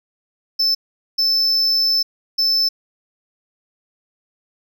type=tone bursts at uneven times; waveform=triangle; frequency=5274 Hz; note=E8; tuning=in tune; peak=-13 dBFS; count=3; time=0.59-0.75 / 1.18-2.03 / 2.38-2.69 s; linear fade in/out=10 ms; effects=none